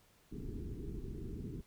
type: low-pass noise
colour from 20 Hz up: pink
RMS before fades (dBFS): -43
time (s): 0.31-1.62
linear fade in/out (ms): 20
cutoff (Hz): 430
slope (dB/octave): 96
effects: pink hiss -68 dBFS RMS until 1.66 s